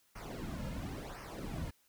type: noise with flanger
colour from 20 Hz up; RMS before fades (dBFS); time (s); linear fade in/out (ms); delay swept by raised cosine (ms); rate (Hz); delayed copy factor
brown; -42; 0.15-1.71; 10; 0.26 to 2.66; 0.95; -0.8
effects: white hiss -71 dBFS RMS until 1.88 s